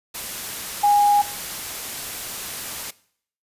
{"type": "tone in noise", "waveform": "sine", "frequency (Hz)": 821, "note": "G#5", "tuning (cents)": -20, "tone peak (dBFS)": -13, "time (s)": [0.83, 1.22], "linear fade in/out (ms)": 10, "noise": "white", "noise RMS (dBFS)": -31, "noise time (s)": [0.14, 2.91], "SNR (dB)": 15, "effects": ["noise-tail reverb RT60 0.6 s tail -20 dB re dry", "resampled to 32000 Hz"]}